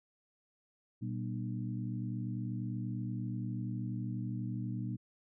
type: harmonic tone with a mistuned harmonic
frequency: 60.3 Hz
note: B1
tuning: 41 cents flat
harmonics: 2 / 3 / 4 / 5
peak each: -37 / -41 / -43 / -45 dBFS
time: 1.01-4.97 s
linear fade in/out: 20 ms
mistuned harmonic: 3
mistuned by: +110 cents
effects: none